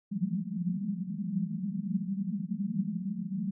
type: band-pass noise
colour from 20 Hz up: white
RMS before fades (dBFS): -33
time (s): 0.11-3.51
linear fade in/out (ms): 5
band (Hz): 170 to 210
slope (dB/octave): 96
effects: none